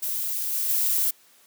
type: noise with level steps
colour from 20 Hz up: violet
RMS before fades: -28 / -26 / -23 dBFS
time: 0.02-1.11 s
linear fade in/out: 10 ms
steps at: 0.52 / 0.69 s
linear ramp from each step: 2 ms
effects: white hiss -57 dBFS RMS until 1.46 s + high-pass 200 Hz 12 dB/octave